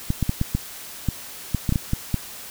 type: clicks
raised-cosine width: 5 ms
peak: -8 dBFS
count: 12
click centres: 0.104 / 0.227 / 0.294 / 0.414 / 0.55 / 1.087 / 1.547 / 1.692 / 1.724 / 1.758 / 1.934 / 2.143 s
effects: white hiss -38 dBFS RMS until 2.5 s